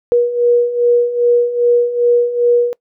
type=beating tone pair; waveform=sine; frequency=478.8 / 481.3 Hz; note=A#4 / B4; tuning=+46 / -45 cents; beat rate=2.5 Hz; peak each=-16 / -11 dBFS; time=0.12-2.73 s; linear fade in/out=0 ms; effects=noise-tail reverb RT60 0.1 s tail -23 dB re dry